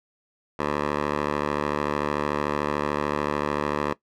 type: tone with band-pass filter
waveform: 10% pulse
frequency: 73.5 Hz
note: D2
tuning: 2 cents sharp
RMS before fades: -26 dBFS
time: 0.59-3.93 s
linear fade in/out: 5 ms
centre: 870 Hz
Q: 0.83
effects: noise-tail reverb RT60 0.1 s tail -18 dB re dry